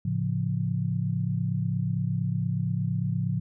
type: chord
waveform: sine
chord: A augmented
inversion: none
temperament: equal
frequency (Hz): 110 / 138.59 / 174.61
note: A2 / C#3 / E#3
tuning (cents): 0 / 0 / 0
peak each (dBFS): -29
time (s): 0.05-3.4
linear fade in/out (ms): 5
effects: none